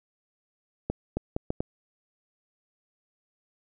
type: accelerating click train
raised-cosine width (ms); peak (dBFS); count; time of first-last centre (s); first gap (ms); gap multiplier
2; -14; 5; 0.9-1.605; 270; 0.72
effects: none